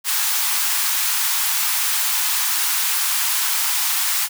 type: high-pass noise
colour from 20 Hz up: white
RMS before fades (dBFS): -20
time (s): 0.04-4.29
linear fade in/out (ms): 50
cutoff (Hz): 810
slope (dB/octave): 48
effects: none